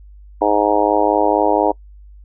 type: harmonic tone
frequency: 104.2 Hz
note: G#2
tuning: 6 cents sharp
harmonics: 3 / 4 / 5 / 6 / 7 / 8 / 9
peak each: -20 / -20 / -20 / -20 / -20 / -20 / -20 dBFS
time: 0.41-1.72 s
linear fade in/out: 10 ms
effects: noise-tail reverb RT60 0.1 s tail -25 dB re dry + added 50 Hz sine -38 dBFS peak until 2.24 s